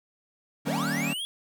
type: chord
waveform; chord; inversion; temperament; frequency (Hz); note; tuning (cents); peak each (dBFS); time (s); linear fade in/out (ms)
45% pulse; Eb dominant seventh; none; equal with one note detuned; 155.56 / 193.19 / 233.1 / 277.2; Eb3 / G3 / Bb3 / Db4; 0 / -25 / 0 / 0; -33; 0.65-1.14; 20
type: linear sweep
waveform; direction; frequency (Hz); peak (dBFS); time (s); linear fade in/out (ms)
square; up; 461.2 to 3400; -31; 0.68-1.25; 0
effects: none